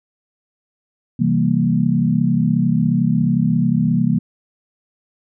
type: chord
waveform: sine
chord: C dominant seventh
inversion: none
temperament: equal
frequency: 130.81 / 164.81 / 196 / 233.1 Hz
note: C3 / E3 / G3 / Bb3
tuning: 0 / 0 / 0 / 0 cents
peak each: -21 / -18 / -20 / -18 dBFS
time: 1.19-4.19 s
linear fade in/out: 10 ms
effects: none